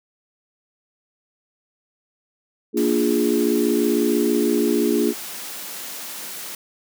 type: chord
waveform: sine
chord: Bb dominant seventh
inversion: none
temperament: equal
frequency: 233.1 / 293.7 / 349.2 / 415.3 Hz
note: Bb3 / D4 / F4 / Ab4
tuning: 0 / 0 / 0 / 0 cents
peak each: -22 dBFS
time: 2.73-5.14 s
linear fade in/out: 50 ms
type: high-pass noise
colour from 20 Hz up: white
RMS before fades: -33 dBFS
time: 2.77-6.55 s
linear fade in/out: 2 ms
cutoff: 160 Hz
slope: 48 dB/octave
effects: none